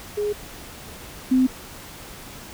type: tone pair in turn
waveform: sine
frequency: 415.3 / 257.9 Hz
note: G#4 / C4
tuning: 0 / -25 cents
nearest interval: minor sixth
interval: 825 cents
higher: first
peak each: -21 / -14 dBFS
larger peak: second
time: 0.17-0.33 / 1.31-1.47 s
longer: neither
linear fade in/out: 10 ms
effects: pink hiss -40 dBFS RMS until 2.53 s